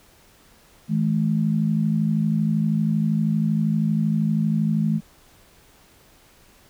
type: tone pair together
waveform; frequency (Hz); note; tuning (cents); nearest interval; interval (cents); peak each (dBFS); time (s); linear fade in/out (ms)
sine; 161.4 / 214.1; E3 / A3; -36 / -47; perfect fourth; 489; -21; 0.88-5.01; 50
effects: pink hiss -54 dBFS RMS until 6.69 s